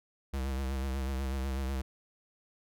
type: tone with vibrato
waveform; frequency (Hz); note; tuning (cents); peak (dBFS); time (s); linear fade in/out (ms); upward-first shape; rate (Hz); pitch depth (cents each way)
square; 66.7; C2; +34; -32; 0.33-1.82; 10; sine; 8.1; 53
effects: none